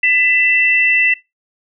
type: tone pair together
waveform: sine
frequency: 1999 / 2668 Hz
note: B6 / E7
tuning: +20 / +20 cents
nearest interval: perfect fourth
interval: 500 cents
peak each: -13 dBFS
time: 0.03-1.14 s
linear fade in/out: 5 ms
effects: noise-tail reverb RT60 0.2 s tail -20 dB re dry